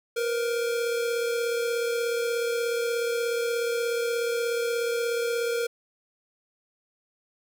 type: tone pair together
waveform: square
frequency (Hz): 469.3 / 506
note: A#4 / B4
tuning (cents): +12 / +42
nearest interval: minor second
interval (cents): 130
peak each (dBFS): -26 / -36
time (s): 0.16-5.67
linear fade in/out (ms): 10
effects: none